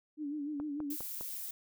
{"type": "tone with vibrato", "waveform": "sine", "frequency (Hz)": 293.7, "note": "D4", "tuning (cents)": 0, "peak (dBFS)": -35, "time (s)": [0.17, 0.97], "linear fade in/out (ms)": 50, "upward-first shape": "sine", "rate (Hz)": 6.7, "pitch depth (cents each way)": 73}
{"type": "click train", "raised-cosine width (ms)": 1, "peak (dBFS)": -31, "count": 4, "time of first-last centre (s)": [0.6, 1.21], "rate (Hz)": 4.92}
{"type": "noise", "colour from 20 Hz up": "violet", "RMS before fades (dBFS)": -41, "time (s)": [0.9, 1.51], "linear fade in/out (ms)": 5}
{"effects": []}